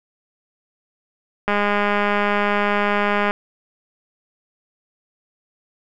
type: click train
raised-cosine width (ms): 0.5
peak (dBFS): -5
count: 376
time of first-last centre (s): 1.48-3.309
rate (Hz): 205
effects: none